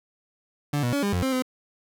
30% pulse tone with pitch steps, 145.4 / 121.7 / 283.6 / 201.6 / 89.5 / 263.6 / 256.1 Hz, D3 / B2 / C#4 / G3 / F2 / C4 / C4, -17 / -25 / +40 / +49 / +43 / +13 / -37 cents, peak -20 dBFS, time 0.73-1.423 s, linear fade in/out 5 ms, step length 99 ms, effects none

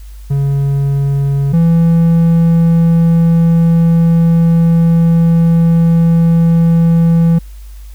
triangle tone pair in turn, 139.5 / 166.71 Hz, C#3 / E3, +11 / +20 cents, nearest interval minor third, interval 309 cents, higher second, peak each -8 / -4 dBFS, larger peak second, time 0.3-1.53 / 1.53-7.39 s, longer second, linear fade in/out 10 ms, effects added 50 Hz sine -28 dBFS peak until 7.94 s + white hiss -47 dBFS RMS until 7.94 s

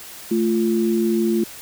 sine tone pair together, 220 / 346.4 Hz, A3 / F4, 0 / -14 cents, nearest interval minor sixth, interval 786 cents, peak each -19 dBFS, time 0.31-1.44 s, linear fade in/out 5 ms, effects white hiss -38 dBFS RMS until 1.61 s

